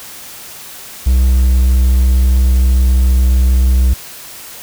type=tone; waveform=triangle; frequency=63.3 Hz; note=B1; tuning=43 cents sharp; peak=-5 dBFS; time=1.06-3.94 s; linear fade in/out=10 ms; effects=white hiss -32 dBFS RMS until 4.62 s